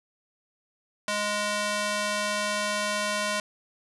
square tone with high-pass filter, 207.7 Hz, G#3, in tune, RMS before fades -28 dBFS, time 1.08-3.4 s, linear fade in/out 2 ms, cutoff 700 Hz, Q 0.58, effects resampled to 24000 Hz + 8-bit

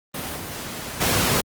pink noise with level steps, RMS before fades -29 / -32 / -20 dBFS, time 0.14-1.41 s, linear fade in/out 5 ms, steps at 0.36 / 1 s, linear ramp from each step 20 ms, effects high-pass 80 Hz 12 dB/octave + Opus 24 kbps

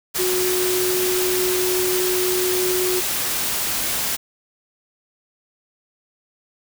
sine tone in noise, 366.3 Hz, F#4, 17 cents flat, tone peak -20 dBFS, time 0.18-3.01 s, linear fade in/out 20 ms, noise white, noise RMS -23 dBFS, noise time 0.14-4.17 s, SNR 0 dB, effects none

